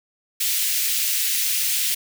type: high-pass noise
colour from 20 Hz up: white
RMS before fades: -22 dBFS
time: 0.4-1.95 s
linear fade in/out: 10 ms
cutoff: 2100 Hz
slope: 24 dB/octave
effects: none